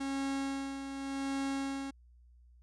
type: tone with tremolo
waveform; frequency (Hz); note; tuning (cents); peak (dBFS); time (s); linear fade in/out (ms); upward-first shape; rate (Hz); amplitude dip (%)
45% pulse; 273.2; C#4; -25; -32; 0-1.91; 10; sine; 0.87; 55
effects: added 60 Hz sine -57 dBFS peak until 2.62 s + resampled to 22050 Hz